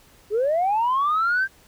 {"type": "linear sweep", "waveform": "sine", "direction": "up", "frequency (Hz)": [395.6, 1597], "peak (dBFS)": -17, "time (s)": [0.3, 1.48], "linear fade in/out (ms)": 50, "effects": ["tanh soft clip ceiling -15 dBFS", "pink hiss -54 dBFS RMS until 1.67 s"]}